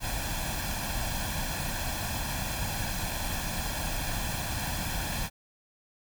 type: noise with comb filter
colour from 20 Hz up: pink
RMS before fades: -32 dBFS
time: 0-5.3 s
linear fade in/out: 50 ms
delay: 1.2 ms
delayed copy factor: +0.7
effects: none